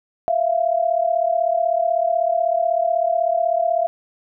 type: tone pair together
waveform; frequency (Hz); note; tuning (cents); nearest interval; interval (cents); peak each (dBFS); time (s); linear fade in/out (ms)
sine; 659.3 / 695.4; E5 / F5; 0 / -8; minor second; 92; -19; 0.28-3.87; 0
effects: none